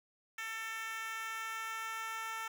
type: tone with high-pass filter sweep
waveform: 10% pulse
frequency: 446.6 Hz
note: A4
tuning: 26 cents sharp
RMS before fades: -41 dBFS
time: 0.38-2.48 s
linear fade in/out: 5 ms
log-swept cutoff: 1700 to 1100 Hz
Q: 2
effects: none